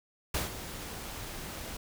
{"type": "noise with ADSR envelope", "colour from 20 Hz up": "pink", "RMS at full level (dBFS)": -30, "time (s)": [0.34, 1.77], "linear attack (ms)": 6, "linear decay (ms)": 150, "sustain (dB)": -11, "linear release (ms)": 6, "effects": []}